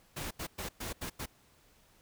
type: noise bursts at uneven times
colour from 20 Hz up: pink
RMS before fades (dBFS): -39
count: 6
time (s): 0.16-0.31 / 0.39-0.47 / 0.58-0.69 / 0.8-0.93 / 1.01-1.1 / 1.19-1.26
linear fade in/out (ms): 10
effects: pink hiss -65 dBFS RMS until 2.01 s